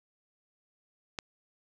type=click; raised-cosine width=0.2 ms; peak=-17 dBFS; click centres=1.188 s; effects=none

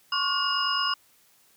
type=tone cluster; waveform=sine; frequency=1077 / 1126 / 1432 / 2857 / 5070 Hz; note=C6 / C#6 / F6 / F7 / D#8; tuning=+50 / +27 / +43 / +39 / +32 cents; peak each=-32 / -29 / -31 / -29 / -29 dBFS; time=0.12-0.94 s; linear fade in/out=5 ms; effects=white hiss -61 dBFS RMS until 1.56 s + high-pass 60 Hz 12 dB/octave

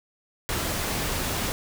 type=noise; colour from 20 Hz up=pink; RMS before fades=-28 dBFS; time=0.49-1.52 s; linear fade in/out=0 ms; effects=none

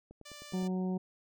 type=click train; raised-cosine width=2 ms; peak=-38 dBFS; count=6; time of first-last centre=0.11-0.627 s; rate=9.67 Hz
type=tone; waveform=5% pulse; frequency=589 Hz; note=D5; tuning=5 cents sharp; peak=-36 dBFS; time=0.25-0.68 s; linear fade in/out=10 ms
type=harmonic tone; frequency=185 Hz; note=F#3; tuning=in tune; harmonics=1 / 2 / 3 / 4 / 5; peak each=-31 / -39 / -48 / -47 / -52 dBFS; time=0.53-0.98 s; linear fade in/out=10 ms
effects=none

